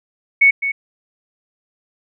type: tone with echo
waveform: sine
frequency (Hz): 2217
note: C#7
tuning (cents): 0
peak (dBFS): -7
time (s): 0.41-0.51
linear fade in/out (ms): 10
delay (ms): 210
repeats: 1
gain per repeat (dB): -10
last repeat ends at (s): 0.72
effects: none